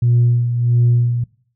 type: tone with tremolo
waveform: sine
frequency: 120.1 Hz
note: B2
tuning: 48 cents flat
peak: -8 dBFS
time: 0.02-1.24 s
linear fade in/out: 5 ms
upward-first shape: sine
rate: 1.5 Hz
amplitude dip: 60%
effects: noise-tail reverb RT60 0.5 s tail -22 dB re dry + tanh soft clip ceiling -7 dBFS